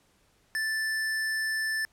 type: tone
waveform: square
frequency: 1760 Hz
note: A6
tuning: in tune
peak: -28 dBFS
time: 0.55-1.85 s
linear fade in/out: 0 ms
effects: pink hiss -66 dBFS RMS until 1.92 s + low-pass 12000 Hz 12 dB/octave